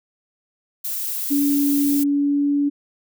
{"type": "noise", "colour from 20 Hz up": "violet", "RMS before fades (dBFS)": -26, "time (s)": [0.84, 2.04], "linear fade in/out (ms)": 10}
{"type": "tone with pitch glide", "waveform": "sine", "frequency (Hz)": [284.3, 286.3], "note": ["C#4", "D4"], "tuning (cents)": [44, -44], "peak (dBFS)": -16, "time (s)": [1.3, 2.7], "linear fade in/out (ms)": 20, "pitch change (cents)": 12, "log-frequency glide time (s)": [1.85, 2.52]}
{"effects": []}